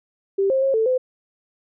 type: tone with pitch steps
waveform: sine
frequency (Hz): 392 / 531 / 540 / 443.8 / 511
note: G4 / C5 / C#5 / A4 / C5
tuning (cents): 0 / +25 / -45 / +15 / -41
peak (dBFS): -16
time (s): 0.38-0.98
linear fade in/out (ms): 10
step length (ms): 120
effects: none